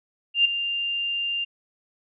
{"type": "tone with ADSR envelope", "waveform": "sine", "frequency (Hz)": 2794, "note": "F7", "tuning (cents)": 0, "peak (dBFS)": -13, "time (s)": [0.34, 1.45], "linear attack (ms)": 110, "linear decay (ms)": 8, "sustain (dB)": -11, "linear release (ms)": 16, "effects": []}